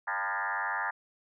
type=tone with frequency modulation; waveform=sine; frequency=1307 Hz; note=E6; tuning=15 cents flat; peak=-29 dBFS; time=0.07-0.91 s; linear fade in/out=10 ms; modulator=100 Hz; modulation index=5.3; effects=none